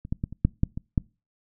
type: clicks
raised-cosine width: 5 ms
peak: -25 / -14 / -15 / -25 / -6 / -8 / -19 / -8 dBFS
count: 8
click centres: 0.051 / 0.125 / 0.239 / 0.326 / 0.45 / 0.634 / 0.775 / 0.978 s
effects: noise-tail reverb RT60 0.3 s tail -25 dB re dry